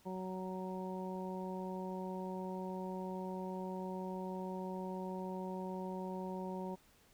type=harmonic tone; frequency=186.3 Hz; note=F#3; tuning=12 cents sharp; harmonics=1 / 2 / 3 / 4 / 5; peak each=-42 / -45 / -48 / -52 / -47 dBFS; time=0.05-6.76 s; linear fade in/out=20 ms; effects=pink hiss -67 dBFS RMS until 7.13 s